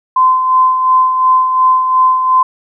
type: tone with tremolo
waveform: sine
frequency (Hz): 1030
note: C6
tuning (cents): -28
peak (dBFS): -5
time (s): 0.16-2.43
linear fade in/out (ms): 5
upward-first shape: sine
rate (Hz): 2.8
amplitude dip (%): 50
effects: none